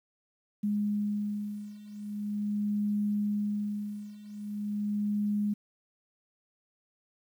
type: beating tone pair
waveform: sine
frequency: 206.9 / 207.32 Hz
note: G#3 / G#3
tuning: -6 / -3 cents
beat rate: 0.42 Hz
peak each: -33 / -31 dBFS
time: 0.63-5.54 s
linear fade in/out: 10 ms
effects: 10-bit